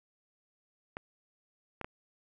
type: clicks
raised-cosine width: 0.5 ms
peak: -23 dBFS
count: 3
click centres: 0.969 / 1.813 / 1.845 s
effects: none